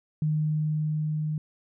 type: tone with level ramp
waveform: sine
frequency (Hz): 153.5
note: D#3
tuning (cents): -23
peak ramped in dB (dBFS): -22 to -26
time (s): 0.22-1.38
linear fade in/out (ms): 2
effects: none